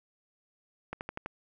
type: slowing click train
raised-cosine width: 0.5 ms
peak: -21 dBFS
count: 5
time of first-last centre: 0.93-1.261 s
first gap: 79 ms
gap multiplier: 1.03
effects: none